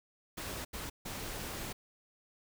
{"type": "noise bursts at uneven times", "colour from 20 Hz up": "pink", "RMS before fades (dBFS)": -41, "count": 3, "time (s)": [[0.37, 0.65], [0.73, 0.9], [1.05, 1.73]], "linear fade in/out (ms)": 10, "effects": []}